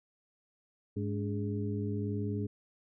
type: harmonic tone with a mistuned harmonic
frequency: 103.6 Hz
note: G#2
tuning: 4 cents flat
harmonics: 1 / 2 / 3 / 4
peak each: -34 / -37 / -39 / -40 dBFS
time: 0.96-2.47 s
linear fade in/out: 10 ms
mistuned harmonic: 3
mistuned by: -130 cents
effects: none